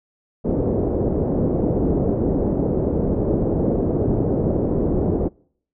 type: low-pass noise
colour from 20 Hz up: white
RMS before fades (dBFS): -20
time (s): 0.44-5.29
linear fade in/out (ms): 20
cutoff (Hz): 470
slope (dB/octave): 24
effects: noise-tail reverb RT60 0.6 s tail -26 dB re dry